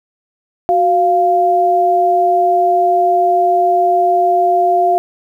sine tone pair together, 370 / 696.8 Hz, F#4 / F5, 0 / -4 cents, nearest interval major seventh, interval 1096 cents, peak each -16 / -10 dBFS, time 0.69-4.98 s, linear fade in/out 0 ms, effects 8-bit

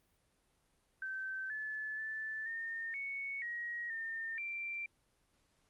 sine tone with pitch steps, 1546 / 1731 / 1755 / 1824 / 2217 / 1894 / 1813 / 2355 Hz, G6 / A6 / A6 / A#6 / C#7 / A#6 / A#6 / D7, -24 / -29 / -5 / -38 / 0 / +27 / -49 / +4 cents, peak -38 dBFS, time 1.02-4.86 s, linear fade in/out 2 ms, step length 480 ms, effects pink hiss -75 dBFS RMS until 5.69 s + Opus 32 kbps

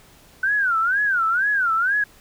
sine tone with vibrato, 1491 Hz, F#6, 13 cents sharp, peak -17 dBFS, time 0.43-2.04 s, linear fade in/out 5 ms, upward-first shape sine, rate 2.1 Hz, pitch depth 220 cents each way, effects pink hiss -51 dBFS RMS until 2.2 s

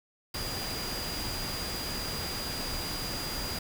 sine tone in noise, 4838 Hz, D#8, 49 cents flat, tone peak -37 dBFS, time 0.34-3.59 s, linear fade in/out 5 ms, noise pink, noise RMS -36 dBFS, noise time 0.34-3.59 s, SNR -4 dB, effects none

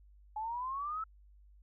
sine exponential sweep, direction up, 844 to 1324 Hz, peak -35 dBFS, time 0.36-1.04 s, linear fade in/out 5 ms, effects added 50 Hz sine -57 dBFS peak until 1.62 s

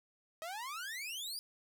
sawtooth exponential sweep, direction up, 622.3 to 4978 Hz, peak -37 dBFS, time 0.42-1.39 s, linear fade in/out 0 ms, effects 13-bit

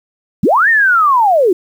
sine linear two-way sweep, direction up then down, 132.1 to 1869 to 331.9 Hz, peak -7 dBFS, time 0.43-1.53 s, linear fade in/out 5 ms, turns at 0.69 s, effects 7-bit

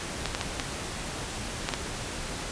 clicks, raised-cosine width 0.2 ms, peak -10 dBFS, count 6, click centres 0.257 / 0.349 / 0.412 / 0.598 / 1.689 / 1.738 s, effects pink hiss -35 dBFS RMS until 2.51 s + resampled to 22050 Hz

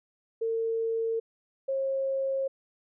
sine tone pair in turn, 453.2 / 538.9 Hz, A#4 / C#5, -49 / -49 cents, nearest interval minor third, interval 300 cents, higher second, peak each -26 dBFS, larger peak neither, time 0.41-1.2 / 1.68-2.48 s, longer second, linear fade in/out 10 ms, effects none

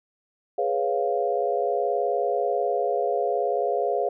sine chord, C# dominant seventh, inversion second, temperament equal, 415.3 / 493.9 / 554.4 / 698.5 Hz, G#4 / B4 / C#5 / E#5, 0 / 0 / 0 / 0 cents, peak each -27 / -28 / -28 / -26 dBFS, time 0.58-4.09 s, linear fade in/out 5 ms, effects none

